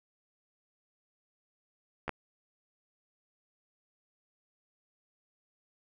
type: clicks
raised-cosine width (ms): 0.5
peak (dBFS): -20 / -17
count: 2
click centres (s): 2.08 / 2.093
effects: none